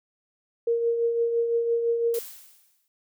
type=tone with tremolo; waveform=sine; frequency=466.2 Hz; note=A#4; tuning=in tune; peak=-19 dBFS; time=0.67-2.19 s; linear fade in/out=5 ms; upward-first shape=triangle; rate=5.9 Hz; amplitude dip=50%
type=noise with exponential decay; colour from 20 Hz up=blue; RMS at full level=-34 dBFS; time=2.14-2.88 s; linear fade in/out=1 ms; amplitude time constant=160 ms
effects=none